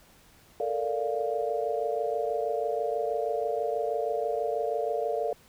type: chord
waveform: sine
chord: Bb major seventh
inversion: third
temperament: equal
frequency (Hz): 440 / 466.2 / 587.3 / 698.5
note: A4 / Bb4 / D5 / F5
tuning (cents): 0 / 0 / 0 / 0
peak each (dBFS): -32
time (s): 0.6-5.33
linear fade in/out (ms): 2
effects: pink hiss -58 dBFS RMS until 5.48 s